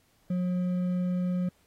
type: tone with hard clipping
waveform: triangle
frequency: 180 Hz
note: F#3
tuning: 47 cents flat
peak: -27 dBFS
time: 0.3-1.49 s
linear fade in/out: 5 ms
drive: 8 dB
effects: pink hiss -67 dBFS RMS until 1.66 s + AAC 48 kbps